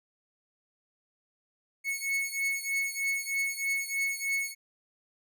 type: beating tone pair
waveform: 45% pulse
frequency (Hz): 2200 / 2203.2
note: C#7 / C#7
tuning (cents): -14 / -11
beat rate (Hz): 3.2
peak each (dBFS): -32 / -32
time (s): 1.84-4.55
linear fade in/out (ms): 50
effects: none